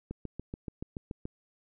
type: click train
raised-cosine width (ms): 3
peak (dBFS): -24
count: 9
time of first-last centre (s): 0.11-1.254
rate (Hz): 6.99
effects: none